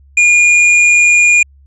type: tone with hard clipping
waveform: sine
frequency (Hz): 2427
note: D#7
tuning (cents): -44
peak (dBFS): -7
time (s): 0.17-1.43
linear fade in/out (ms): 5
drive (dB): 10
effects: added 69 Hz sine -41 dBFS peak until 1.66 s + resampled to 22050 Hz